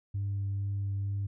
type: tone with vibrato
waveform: sine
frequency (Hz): 99.4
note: G2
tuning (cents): +25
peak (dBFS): -28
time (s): 0.14-1.27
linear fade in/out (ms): 10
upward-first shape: triangle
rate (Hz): 2.2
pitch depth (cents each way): 12
effects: tanh soft clip ceiling -27 dBFS